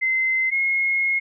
sine tone pair in turn, 2065 / 2159 Hz, C7 / C#7, -23 / -46 cents, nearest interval minor second, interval 77 cents, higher second, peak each -18 dBFS, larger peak neither, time 0.01-0.51 / 0.51-1.2 s, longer second, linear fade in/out 20 ms, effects none

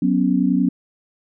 sine chord, F# suspended fourth, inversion none, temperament equal, 185 / 246.9 / 277.2 Hz, F#3 / B3 / C#4, 0 / 0 / 0 cents, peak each -19 dBFS, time 0.02-0.69 s, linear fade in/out 5 ms, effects none

